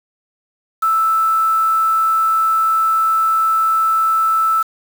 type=tone with quantisation; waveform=sine; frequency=1318.5 Hz; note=E6; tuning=in tune; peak=-12 dBFS; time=0.82-4.63 s; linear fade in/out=10 ms; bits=5; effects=none